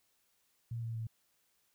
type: tone with pitch steps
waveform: sine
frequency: 116.54 / 114.54 / 112.57 Hz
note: A#2 / A#2 / A2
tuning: 0 / -30 / +40 cents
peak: -36 dBFS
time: 0.71-1.07 s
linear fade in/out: 5 ms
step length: 120 ms
effects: white hiss -75 dBFS RMS until 1.74 s